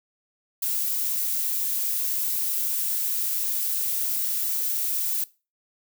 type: noise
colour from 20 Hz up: violet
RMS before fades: -26 dBFS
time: 0.62-5.24 s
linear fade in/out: 5 ms
effects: noise-tail reverb RT60 0.3 s tail -20 dB re dry